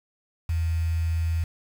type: tone with quantisation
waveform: sine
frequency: 82.3 Hz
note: E2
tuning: 2 cents flat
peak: -22 dBFS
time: 0.49-1.44 s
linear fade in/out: 5 ms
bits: 7
effects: none